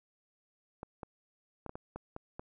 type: clicks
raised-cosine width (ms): 1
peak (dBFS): -27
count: 8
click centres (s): 0.831 / 1.032 / 1.663 / 1.694 / 1.755 / 1.96 / 2.164 / 2.395
effects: none